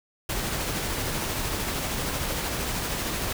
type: noise with tremolo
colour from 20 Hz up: pink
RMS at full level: -28 dBFS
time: 0.29-3.33 s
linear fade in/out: 5 ms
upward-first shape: sine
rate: 13 Hz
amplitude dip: 25%
effects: none